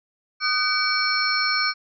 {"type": "tone cluster", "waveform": "sine", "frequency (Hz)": [1233, 1507, 2283, 4330, 5370], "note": ["D#6", "F#6", "D7", "C#8", "E8"], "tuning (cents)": [-16, 31, -50, -41, 31], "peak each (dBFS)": -26, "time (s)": [0.4, 1.74], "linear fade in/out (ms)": 50, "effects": []}